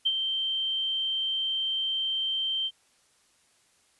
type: tone with ADSR envelope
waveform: sine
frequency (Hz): 3131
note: G7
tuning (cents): -3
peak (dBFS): -20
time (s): 0.05-2.71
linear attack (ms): 15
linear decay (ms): 50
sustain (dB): -6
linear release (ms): 50
effects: white hiss -65 dBFS RMS until 3.99 s + resampled to 24000 Hz